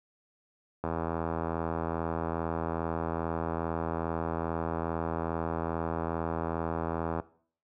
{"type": "click train", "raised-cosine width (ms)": 1, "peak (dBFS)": -17, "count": 525, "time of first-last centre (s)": [0.84, 7.199], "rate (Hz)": 82.4, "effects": ["noise-tail reverb RT60 0.5 s tail -19 dB re dry", "high-pass 60 Hz 12 dB/octave"]}